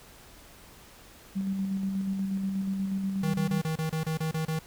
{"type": "tone with tremolo", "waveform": "sine", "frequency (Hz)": 193.6, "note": "G3", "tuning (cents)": -21, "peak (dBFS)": -26, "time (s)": [1.35, 3.62], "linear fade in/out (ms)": 20, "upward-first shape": "square", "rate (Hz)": 8.3, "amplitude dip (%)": 30}
{"type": "tone bursts", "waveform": "square", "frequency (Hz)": 158.9, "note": "D#3", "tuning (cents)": 37, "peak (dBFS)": -28, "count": 10, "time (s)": [3.23, 4.591], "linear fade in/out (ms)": 5, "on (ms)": 110, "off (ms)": 29}
{"effects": ["pink hiss -52 dBFS RMS until 4.66 s"]}